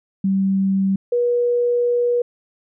sine tone pair in turn, 193.4 / 482.9 Hz, G3 / B4, -23 / -39 cents, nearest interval octave + major third, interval 1584 cents, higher second, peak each -15 dBFS, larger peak neither, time 0.24-0.96 / 1.12-2.22 s, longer second, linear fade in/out 5 ms, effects none

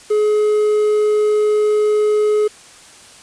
triangle tone with quantisation, 423.1 Hz, G#4, 32 cents sharp, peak -10 dBFS, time 0.1-2.48 s, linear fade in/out 10 ms, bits 6, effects white hiss -42 dBFS RMS until 3.22 s + resampled to 22050 Hz

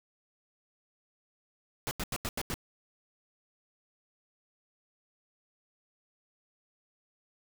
pink noise bursts, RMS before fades -34 dBFS, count 6, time 1.87-2.541 s, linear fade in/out 0 ms, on 41 ms, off 85 ms, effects none

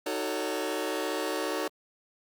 sawtooth chord, D# half-diminished seventh, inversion none, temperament just, 311.1 / 373.4 / 448 / 560 Hz, D#4 / F#4 / A4 / C#5, 0 / +16 / +31 / +18 cents, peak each -31 dBFS, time 0.06-1.68 s, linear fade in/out 5 ms, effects Opus 48 kbps

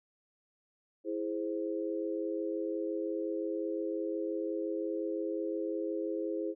sine chord, E augmented, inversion none, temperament equal, 329.6 / 415.3 / 523.3 Hz, E4 / G#4 / B#4, 0 / 0 / 0 cents, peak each -35 / -37 / -38 dBFS, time 1.04-6.55 s, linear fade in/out 50 ms, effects none

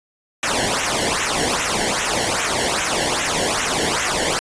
pink noise with flanger, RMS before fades -20 dBFS, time 0.43-4.39 s, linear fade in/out 0 ms, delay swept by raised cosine 0.21 to 0.83 ms, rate 2.5 Hz, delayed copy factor -0.85, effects resampled to 22050 Hz

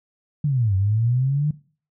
sine linear two-way sweep, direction down then up, 152.8 to 93.2 to 152.8 Hz, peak -17 dBFS, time 0.44-1.51 s, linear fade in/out 5 ms, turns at 0.75 s, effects noise-tail reverb RT60 0.4 s tail -18 dB re dry

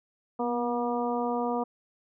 harmonic tone with a mistuned harmonic, 240 Hz, B3, 49 cents flat, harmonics 1 / 2 / 3 / 4 / 5, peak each -31 / -31 / -32 / -34 / -38 dBFS, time 0.39-1.64 s, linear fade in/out 10 ms, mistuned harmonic 1, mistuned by +26 cents, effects none

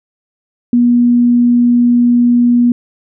sine tone, 241.2 Hz, B3, 41 cents flat, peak -6 dBFS, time 0.73-2.72 s, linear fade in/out 2 ms, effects none

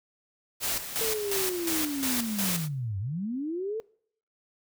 white noise with tremolo, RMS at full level -29 dBFS, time 0.6-2.69 s, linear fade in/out 50 ms, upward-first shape square, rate 2.8 Hz, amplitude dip 65%
sine linear two-way sweep, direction down then up, 454.8 to 92.4 to 454.8 Hz, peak -29 dBFS, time 1.01-3.8 s, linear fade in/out 0 ms, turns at 2.99 s
effects noise-tail reverb RT60 0.6 s tail -23 dB re dry

